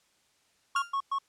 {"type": "tone bursts", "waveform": "triangle", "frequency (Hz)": 1100, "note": "C#6", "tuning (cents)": -14, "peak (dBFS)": -25, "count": 3, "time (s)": [0.75, 1.186], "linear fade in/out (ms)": 5, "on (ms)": 72, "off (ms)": 110}
{"type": "tone with exponential decay", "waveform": "35% pulse", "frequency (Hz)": 1396.9, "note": "F6", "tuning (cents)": 0, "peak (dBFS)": -23, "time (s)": [0.76, 0.96], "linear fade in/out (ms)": 2, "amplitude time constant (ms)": 42}
{"effects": ["white hiss -68 dBFS RMS until 1.28 s", "low-pass 8000 Hz 12 dB/octave"]}